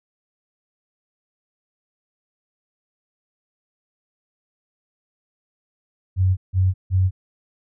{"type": "tone bursts", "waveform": "sine", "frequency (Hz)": 93.4, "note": "F#2", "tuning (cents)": 17, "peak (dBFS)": -14, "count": 3, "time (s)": [6.16, 7.11], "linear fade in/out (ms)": 50, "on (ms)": 210, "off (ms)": 160, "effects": []}